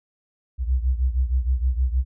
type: beating tone pair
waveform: sine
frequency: 61.74 / 68.14 Hz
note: B1 / C#2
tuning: 0 / -29 cents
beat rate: 6.4 Hz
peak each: -20 / -24 dBFS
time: 0.58-2.05 s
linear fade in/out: 50 ms
effects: none